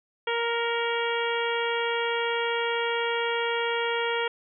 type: harmonic tone with a mistuned harmonic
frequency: 467.8 Hz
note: A#4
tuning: 6 cents sharp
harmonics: 1 / 2 / 3 / 4 / 5 / 6 / 7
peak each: -28 / -31 / -33 / -34 / -35 / -36 / -36 dBFS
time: 0.27-4.28 s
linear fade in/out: 5 ms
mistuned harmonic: 5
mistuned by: -32 cents
effects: none